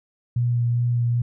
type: tone with vibrato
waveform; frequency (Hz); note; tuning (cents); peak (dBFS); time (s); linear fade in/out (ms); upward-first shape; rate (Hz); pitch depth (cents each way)
sine; 120; B2; -49; -18; 0.36-1.22; 5; sine; 2.5; 14
effects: none